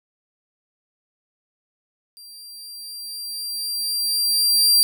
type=tone with level ramp; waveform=sawtooth; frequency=4726 Hz; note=D8; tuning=10 cents sharp; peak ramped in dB=-38 to -9 dBFS; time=2.17-4.83 s; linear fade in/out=0 ms; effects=none